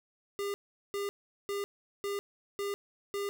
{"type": "tone bursts", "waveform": "square", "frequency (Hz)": 402.4, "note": "G4", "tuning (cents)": 45, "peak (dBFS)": -33, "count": 6, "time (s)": [0.39, 3.29], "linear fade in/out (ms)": 0, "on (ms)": 150, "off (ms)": 400, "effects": []}